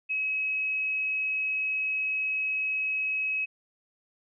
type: tone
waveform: sine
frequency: 2558 Hz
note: D#7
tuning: 47 cents sharp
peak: -26 dBFS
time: 0.09-3.46 s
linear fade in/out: 20 ms
effects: none